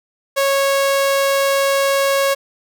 sawtooth tone, 551 Hz, C#5, 11 cents flat, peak -10 dBFS, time 0.36-2.35 s, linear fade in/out 20 ms, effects none

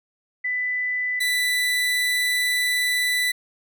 sine / 30% pulse tone pair in turn, 1994 / 1983.9 Hz, B6 / B6, +16 / +7 cents, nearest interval unison, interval 9 cents, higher first, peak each -22 / -17 dBFS, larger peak second, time 0.44-1.2 / 1.2-3.32 s, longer second, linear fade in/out 10 ms, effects none

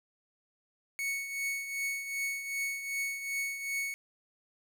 45% pulse tone with tremolo, 2217 Hz, C#7, in tune, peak -30 dBFS, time 0.99-3.94 s, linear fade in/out 0 ms, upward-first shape triangle, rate 2.6 Hz, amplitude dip 65%, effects none

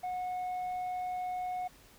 sine tone with tanh clipping, 730 Hz, F#5, 24 cents flat, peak -34 dBFS, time 0.03-1.68 s, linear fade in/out 10 ms, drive 3 dB, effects added 50 Hz sine -68 dBFS peak until 1.98 s + pink hiss -59 dBFS RMS until 1.98 s

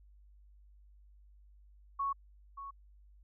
sine tone with echo, 1108 Hz, C#6, 1 cent flat, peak -31 dBFS, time 1.99-2.13 s, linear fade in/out 10 ms, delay 580 ms, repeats 1, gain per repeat -11 dB, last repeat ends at 2.71 s, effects added 50 Hz sine -57 dBFS peak until 3.23 s

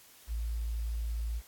sine tone with quantisation, 56.4 Hz, A1, 44 cents sharp, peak -31 dBFS, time 0.27-1.42 s, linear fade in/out 50 ms, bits 10, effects white hiss -57 dBFS RMS until 1.47 s + AAC 64 kbps

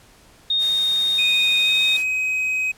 sine tone, 3699 Hz, A#7, 14 cents flat, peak -17 dBFS, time 0.5-1.97 s, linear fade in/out 5 ms
white noise, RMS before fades -36 dBFS, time 0.58-2.05 s, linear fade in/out 50 ms
triangle tone with pitch glide, 2489 to 2527 Hz, D#7 to D#7, 0 to +26 cents, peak -18 dBFS, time 1.18-2.72 s, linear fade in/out 10 ms, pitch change +26 cents, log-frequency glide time 1.6-1.71 s
effects pink hiss -51 dBFS RMS until 2.77 s + low-pass 12000 Hz 12 dB/octave

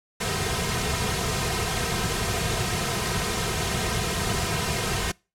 pink noise with comb filter, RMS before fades -26 dBFS, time 0.2-5.12 s, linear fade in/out 10 ms, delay 3.5 ms, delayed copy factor -0.8, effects noise-tail reverb RT60 0.3 s tail -25 dB re dry + low-pass 10000 Hz 12 dB/octave

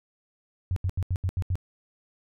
sine tone bursts, 91.8 Hz, F#2, 13 cents flat, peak -23 dBFS, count 7, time 0.71-1.555 s, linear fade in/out 0 ms, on 53 ms, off 79 ms, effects none

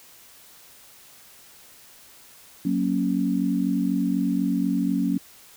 sine chord, F# major, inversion none, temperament equal, 185 / 233.1 / 277.2 Hz, F#3 / A#3 / C#4, 0 / 0 / 0 cents, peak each -25 / -26 / -24 dBFS, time 2.65-5.18 s, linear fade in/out 5 ms, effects white hiss -50 dBFS RMS until 5.56 s

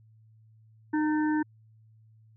harmonic tone with a mistuned harmonic, 306 Hz, D#4, 29 cents flat, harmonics 1 / 3 / 5 / 6, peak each -24 / -34 / -38 / -40 dBFS, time 0.93-1.43 s, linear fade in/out 10 ms, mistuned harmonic 6, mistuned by -52 cents, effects added 110 Hz sine -55 dBFS peak until 2.36 s

